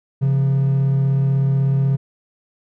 triangle tone pair together, 135.45 / 171.7 Hz, C#3 / F3, -40 / -29 cents, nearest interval major third, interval 411 cents, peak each -12 / -23 dBFS, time 0.21-1.97 s, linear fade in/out 20 ms, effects tanh soft clip ceiling -6 dBFS

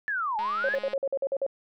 sine linear two-way sweep, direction down then up, 1760 to 827 to 1760 Hz, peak -26 dBFS, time 0.08-0.75 s, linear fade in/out 0 ms, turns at 0.38 s
click train, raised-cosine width 0.3 ms, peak -26 dBFS, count 115, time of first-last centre 0.39-0.935 s, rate 209 Hz
sine tone bursts, 547 Hz, C#5, 23 cents flat, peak -24 dBFS, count 9, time 0.64-1.465 s, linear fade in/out 2 ms, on 49 ms, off 48 ms
effects none

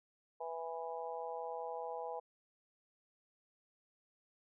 harmonic tone, 164.81 Hz, E3, in tune, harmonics 3 / 4 / 5 / 6, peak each -44 / -46 / -44 / -49 dBFS, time 0.4-2.2 s, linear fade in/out 10 ms, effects none

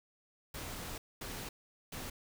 pink noise bursts at uneven times, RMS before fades -43 dBFS, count 3, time 0.54-0.98 / 1.21-1.49 / 1.92-2.1 s, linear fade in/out 5 ms, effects none

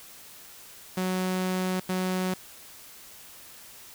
sawtooth tone bursts at uneven times, 185 Hz, F#3, in tune, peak -22 dBFS, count 2, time 0.97-1.8 / 1.89-2.34 s, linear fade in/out 5 ms, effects white hiss -48 dBFS RMS until 3.94 s

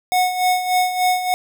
square tone with tremolo, 732 Hz, F#5, 19 cents flat, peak -14 dBFS, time 0.12-1.34 s, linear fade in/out 0 ms, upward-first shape sine, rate 3.4 Hz, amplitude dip 65%, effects none

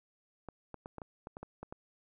clicks, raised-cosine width 1 ms, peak -29 dBFS, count 10, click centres 0.487 / 0.743 / 0.859 / 0.983 / 1.018 / 1.271 / 1.369 / 1.43 / 1.63 / 1.725 s, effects none

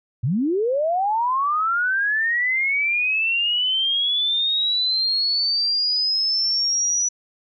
sine linear sweep, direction up, 103.8 to 5920 Hz, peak -18 dBFS, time 0.23-7.09 s, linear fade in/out 10 ms, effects none

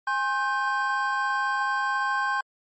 triangle tone cluster, 821 / 1067 / 1556 Hz, G#5 / C6 / G6, -20 / +34 / -13 cents, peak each -28 / -25 / -25 dBFS, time 0.07-2.41 s, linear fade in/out 5 ms, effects MP3 32 kbps

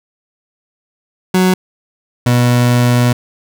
30% pulse tone pair in turn, 184.9 / 122.2 Hz, F#3 / B2, -1 / -18 cents, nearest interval perfect fifth, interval 717 cents, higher first, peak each -6 dBFS, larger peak neither, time 1.34-1.54 / 2.26-3.13 s, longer second, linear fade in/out 5 ms, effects none

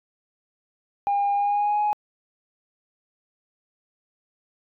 sine tone with pitch glide, 807 to 836.9 Hz, G#5 to G#5, -50 to +13 cents, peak -18 dBFS, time 1.07-1.93 s, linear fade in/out 0 ms, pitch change +63 cents, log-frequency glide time 1.34-1.81 s, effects tanh soft clip ceiling -17 dBFS

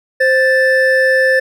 triangle tone pair together, 523.3 / 1760.2 Hz, C5 / A6, 0 / 0 cents, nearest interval octave + major sixth, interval 2100 cents, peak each -10 dBFS, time 0.2-1.4 s, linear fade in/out 10 ms, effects none

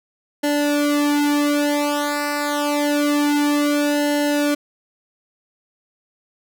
sawtooth tone with flanger, 291.8 Hz, D4, 11 cents flat, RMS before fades -19 dBFS, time 0.43-4.55 s, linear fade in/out 10 ms, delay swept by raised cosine 0.83 to 3.13 ms, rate 0.27 Hz, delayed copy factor -1, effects none

